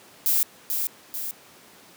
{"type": "noise with echo", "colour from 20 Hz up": "violet", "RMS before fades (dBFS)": -21, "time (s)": [0.26, 0.43], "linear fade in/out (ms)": 0, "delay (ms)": 440, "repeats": 2, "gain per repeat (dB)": -5, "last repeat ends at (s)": 1.31, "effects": ["pink hiss -50 dBFS RMS until 1.96 s", "high-pass 200 Hz 12 dB/octave"]}